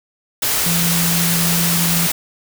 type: tone in noise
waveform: sine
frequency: 169.9 Hz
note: F3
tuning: 47 cents flat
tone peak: -18 dBFS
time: 0.66-2.07 s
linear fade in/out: 5 ms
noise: white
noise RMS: -18 dBFS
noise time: 0.42-2.12 s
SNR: -3 dB
effects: none